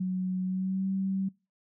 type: tone with pitch glide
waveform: sine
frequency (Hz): 185 to 192.3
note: F#3 to G3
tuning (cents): 0 to -33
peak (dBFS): -27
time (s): 0-1.29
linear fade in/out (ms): 10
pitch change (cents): +67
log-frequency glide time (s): 0.44-0.88
effects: noise-tail reverb RT60 0.3 s tail -24 dB re dry